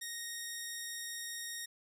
10% pulse tone, 1865 Hz, A#6, in tune, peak -31 dBFS, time 0.01-1.66 s, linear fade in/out 10 ms, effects none

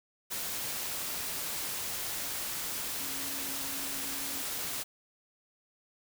sine tone in noise, 273.7 Hz, C#4, 22 cents flat, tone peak -47 dBFS, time 2.99-4.43 s, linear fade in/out 20 ms, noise white, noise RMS -36 dBFS, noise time 0.3-4.84 s, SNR -14 dB, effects none

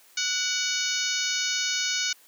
harmonic tone with a mistuned harmonic, 738 Hz, F#5, 5 cents flat, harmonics 2 / 3 / 4 / 5 / 6 / 7 / 8 / 9, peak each -33 / -33 / -33 / -33 / -33 / -33 / -33 / -33 dBFS, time 0.17-2.13 s, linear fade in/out 5 ms, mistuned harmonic 3, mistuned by +43 cents, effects white hiss -56 dBFS RMS until 2.27 s + high-pass 300 Hz 12 dB/octave

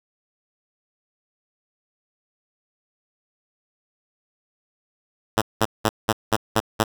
5% pulse tone bursts, 110.4 Hz, A2, 6 cents sharp, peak -5 dBFS, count 7, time 5.37-6.839 s, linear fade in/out 10 ms, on 47 ms, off 190 ms, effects none

